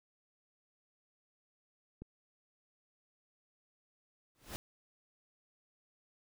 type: click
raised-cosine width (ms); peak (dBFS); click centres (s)
3; -33; 2.02
type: noise with exponential growth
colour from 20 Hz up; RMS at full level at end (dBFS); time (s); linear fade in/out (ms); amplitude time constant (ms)
pink; -39; 4.35-4.56; 0; 45
effects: none